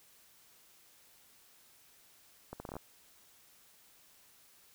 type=accelerating click train; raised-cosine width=1 ms; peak=-28 dBFS; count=8; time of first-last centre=2.53-2.767 s; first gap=70 ms; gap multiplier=0.74; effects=white hiss -63 dBFS RMS until 4.74 s